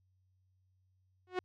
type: tone with exponential growth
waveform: sawtooth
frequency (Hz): 365.7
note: F#4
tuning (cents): -20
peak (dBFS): -25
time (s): 1.27-1.39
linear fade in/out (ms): 2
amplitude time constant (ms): 25
effects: added 93 Hz sine -70 dBFS peak until 1.44 s + low-pass 3000 Hz 12 dB/octave